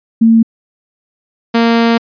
sine / sawtooth tone pair in turn, 226.5 / 231.4 Hz, A#3 / A#3, -50 / -13 cents, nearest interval unison, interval 37 cents, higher second, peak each -4 dBFS, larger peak neither, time 0.21-0.43 / 1.54-1.98 s, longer second, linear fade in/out 10 ms, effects resampled to 11025 Hz

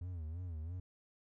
triangle tone with vibrato, 84 Hz, E2, 33 cents sharp, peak -38 dBFS, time 0.01-0.8 s, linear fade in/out 5 ms, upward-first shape sine, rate 3 Hz, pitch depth 150 cents each way, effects none

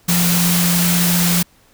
sine tone in noise, 174.61 Hz, F3, in tune, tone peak -15 dBFS, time 0.08-1.43 s, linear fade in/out 10 ms, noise white, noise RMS -18 dBFS, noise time 0.08-1.43 s, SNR 0 dB, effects pink hiss -53 dBFS RMS until 1.73 s

